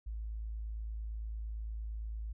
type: tone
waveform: sine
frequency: 54.4 Hz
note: A1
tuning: 19 cents flat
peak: -37 dBFS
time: 0.06-2.33 s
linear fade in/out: 10 ms
effects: none